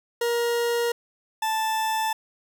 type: tone pair in turn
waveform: 40% pulse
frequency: 472.5 / 879.9 Hz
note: A#4 / A5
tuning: +23 / 0 cents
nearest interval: major seventh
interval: 1077 cents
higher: second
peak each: -21 / -22 dBFS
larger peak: first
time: 0.21-0.92 / 1.42-2.13 s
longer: neither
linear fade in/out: 5 ms
effects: none